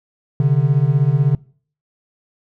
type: beating tone pair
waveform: triangle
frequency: 132.7 / 148.7 Hz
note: C3 / D3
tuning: +25 / +22 cents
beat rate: 16 Hz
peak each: -13 / -13 dBFS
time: 0.4-1.35 s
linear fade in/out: 2 ms
effects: noise-tail reverb RT60 0.5 s tail -24 dB re dry